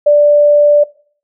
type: tone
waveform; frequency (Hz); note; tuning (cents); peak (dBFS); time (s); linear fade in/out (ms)
sine; 587.3; D5; 0; -4; 0.06-0.84; 10
effects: noise-tail reverb RT60 0.5 s tail -21 dB re dry